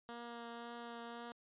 10% pulse tone with vibrato, 235.4 Hz, A#3, 17 cents sharp, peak -38 dBFS, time 0.09-1.32 s, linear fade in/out 0 ms, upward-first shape triangle, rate 1.9 Hz, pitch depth 14 cents each way, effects resampled to 8000 Hz

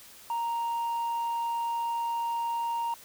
sine tone, 932.3 Hz, A#5, in tune, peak -25 dBFS, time 0.3-2.94 s, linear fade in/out 2 ms, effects tanh soft clip ceiling -27 dBFS + white hiss -51 dBFS RMS until 3.04 s

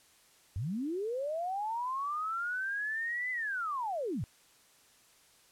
sine linear two-way sweep, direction up then down, 82 to 2027 to 82 Hz, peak -32 dBFS, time 0.56-4.24 s, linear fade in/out 0 ms, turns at 3.31 s, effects white hiss -63 dBFS RMS until 5.51 s + low-pass 11000 Hz 12 dB/octave

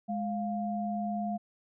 sine tone pair together, 208.6 / 700.9 Hz, G#3 / F5, +8 / +6 cents, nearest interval octave + major sixth, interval 2098 cents, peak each -32 / -34 dBFS, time 0.08-1.38 s, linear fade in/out 20 ms, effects none

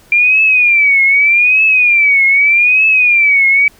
sine tone with vibrato, 2373 Hz, D7, 17 cents sharp, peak -6 dBFS, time 0.12-3.68 s, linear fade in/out 2 ms, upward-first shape triangle, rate 0.82 Hz, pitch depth 170 cents each way, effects pink hiss -46 dBFS RMS until 3.79 s

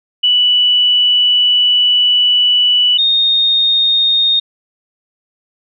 sine tone pair in turn, 2960 / 3692 Hz, F#7 / A#7, 0 / -17 cents, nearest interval major third, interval 383 cents, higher second, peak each -8 / -9 dBFS, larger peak first, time 0.23-2.98 / 2.98-4.4 s, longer first, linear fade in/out 10 ms, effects none

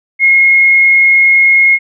sine tone with frequency modulation, 2156 Hz, C#7, 49 cents flat, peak -4 dBFS, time 0.19-1.79 s, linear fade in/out 50 ms, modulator 29.7 Hz, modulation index 0.33, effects none

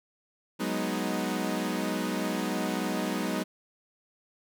sawtooth chord, G# minor seventh, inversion third, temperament equal with one note detuned, 185 / 208.3 / 246.9 / 311.1 Hz, F#3 / G#3 / B3 / D#4, 0 / +5 / 0 / 0 cents, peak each -30 dBFS, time 0.59-3.44 s, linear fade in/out 20 ms, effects none

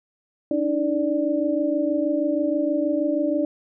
sine tone cluster, 288.8 / 315.1 / 587 Hz, D4 / D#4 / D5, -29 / +22 / -1 cents, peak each -24 dBFS, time 0.51-3.45 s, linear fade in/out 2 ms, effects none

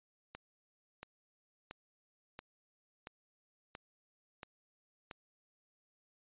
click train, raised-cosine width 0.3 ms, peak -29 dBFS, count 8, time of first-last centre 0.35-5.112 s, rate 1.47 Hz, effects resampled to 8000 Hz

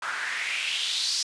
white noise with band-pass filter sweep, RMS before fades -29 dBFS, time 0.02-1.23 s, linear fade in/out 5 ms, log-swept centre 1300 to 5200 Hz, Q 3.7, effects resampled to 22050 Hz

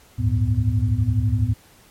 sine tone cluster, 70.3 / 80 / 99.9 / 111.9 / 249.8 Hz, C#2 / D#2 / G2 / A2 / B3, +25 / +49 / +33 / +30 / +20 cents, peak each -28 / -27 / -21 / -20 / -29 dBFS, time 0.18-1.54 s, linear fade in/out 20 ms, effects pink hiss -52 dBFS RMS until 1.9 s + MP3 64 kbps

